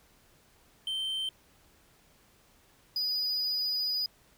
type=tone pair in turn; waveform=triangle; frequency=3114 / 4943 Hz; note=G7 / D#8; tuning=-12 / -12 cents; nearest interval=minor sixth; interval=800 cents; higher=second; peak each=-29 / -27 dBFS; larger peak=second; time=0.87-1.29 / 2.96-4.06 s; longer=second; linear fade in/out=2 ms; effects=pink hiss -63 dBFS RMS until 4.37 s